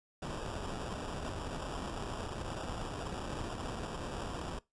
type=noise with sample-and-hold; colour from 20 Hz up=pink; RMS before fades=-40 dBFS; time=0.22-4.59 s; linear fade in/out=5 ms; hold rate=2100 Hz; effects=noise-tail reverb RT60 0.2 s tail -21 dB re dry + resampled to 22050 Hz

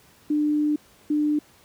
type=tone pair in turn; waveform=sine; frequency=298.8 / 298.8 Hz; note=D4 / D4; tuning=+30 / +30 cents; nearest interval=unison; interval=0 cents; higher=neither; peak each=-19 dBFS; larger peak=neither; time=0.3-0.76 / 1.1-1.39 s; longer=first; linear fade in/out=5 ms; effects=pink hiss -55 dBFS RMS until 1.64 s + high-pass 60 Hz 12 dB/octave

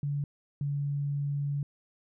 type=tone pair in turn; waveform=sine; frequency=143.4 / 142.73 Hz; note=D3 / D3; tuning=-41 / -49 cents; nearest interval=unison; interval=8 cents; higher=first; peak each=-28 dBFS; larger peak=neither; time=0.03-0.24 / 0.61-1.63 s; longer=second; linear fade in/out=2 ms; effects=none

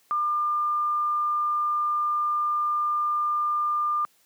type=tone; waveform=sine; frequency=1200 Hz; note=D6; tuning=37 cents sharp; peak=-22 dBFS; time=0.11-4.05 s; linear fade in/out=0 ms; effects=white hiss -63 dBFS RMS until 4.25 s + high-pass 150 Hz 12 dB/octave

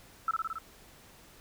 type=tone with echo; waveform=sine; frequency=1318.5 Hz; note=E6; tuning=in tune; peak=-25 dBFS; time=0.28-0.31 s; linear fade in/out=2 ms; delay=55 ms; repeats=5; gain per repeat=-2 dB; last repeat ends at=0.585 s; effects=pink hiss -56 dBFS RMS until 1.4 s

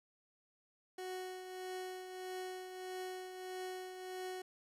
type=tone with tremolo; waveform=30% pulse; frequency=369.9 Hz; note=F#4; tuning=in tune; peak=-38 dBFS; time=0.98-4.42 s; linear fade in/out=5 ms; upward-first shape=triangle; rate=1.6 Hz; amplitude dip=55%; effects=resampled to 32000 Hz + 12-bit

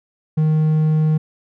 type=tone; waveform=triangle; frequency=155.56 Hz; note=D#3; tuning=in tune; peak=-11 dBFS; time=0.37-1.18 s; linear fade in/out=10 ms; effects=none

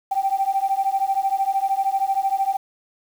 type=beating tone pair; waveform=sine; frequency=774 / 787 Hz; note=G5 / G5; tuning=-22 / +7 cents; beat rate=13 Hz; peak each=-21 dBFS; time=0.11-2.57 s; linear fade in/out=10 ms; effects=tanh soft clip ceiling -11 dBFS + 7-bit

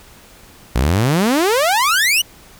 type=exponential sweep; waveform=sawtooth; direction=up; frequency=55.2 to 3036 Hz; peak=-9 dBFS; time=0.75-2.22 s; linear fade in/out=10 ms; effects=pink hiss -44 dBFS RMS until 2.59 s

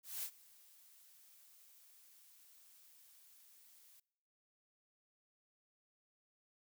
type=noise with ADSR envelope; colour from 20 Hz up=blue; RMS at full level=-41 dBFS; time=0.03-4 s; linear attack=200 ms; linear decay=73 ms; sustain=-23 dB; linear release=5 ms; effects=noise-tail reverb RT60 0.9 s tail -25 dB re dry

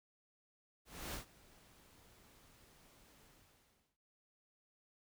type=noise with ADSR envelope; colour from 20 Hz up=pink; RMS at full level=-43 dBFS; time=0.85-3.98 s; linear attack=290 ms; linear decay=110 ms; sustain=-22 dB; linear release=740 ms; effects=none

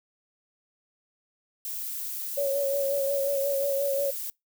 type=noise; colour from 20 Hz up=violet; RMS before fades=-34 dBFS; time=1.65-4.3 s; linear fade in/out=0 ms
type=tone with vibrato; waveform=sine; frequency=556 Hz; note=C#5; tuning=5 cents sharp; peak=-24 dBFS; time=2.37-4.11 s; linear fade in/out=10 ms; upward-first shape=sine; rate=5.6 Hz; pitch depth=33 cents each way
effects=noise-tail reverb RT60 0.2 s tail -26 dB re dry

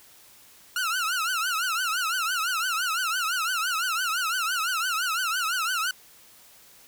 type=tone with vibrato; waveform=sawtooth; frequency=1392 Hz; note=F6; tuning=6 cents flat; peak=-21 dBFS; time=0.76-5.91 s; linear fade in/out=2 ms; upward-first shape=triangle; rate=5.9 Hz; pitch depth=190 cents each way; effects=white hiss -53 dBFS RMS until 6.87 s

